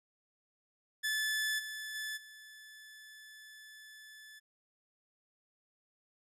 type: tone with level steps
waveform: sawtooth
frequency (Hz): 1737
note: A6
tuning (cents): -23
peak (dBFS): -28 / -37 / -34 / -48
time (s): 1.03-4.4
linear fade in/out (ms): 20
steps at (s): 1.58 / 1.94 / 2.16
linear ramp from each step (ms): 20
effects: resampled to 32000 Hz